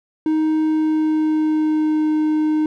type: tone with pitch glide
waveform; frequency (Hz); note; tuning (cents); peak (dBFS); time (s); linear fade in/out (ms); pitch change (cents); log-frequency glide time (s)
triangle; 312.6 to 308.1; D#4 to D#4; +8 to -17; -13; 0.26-2.66; 2; -25; 0.62-2.1
effects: none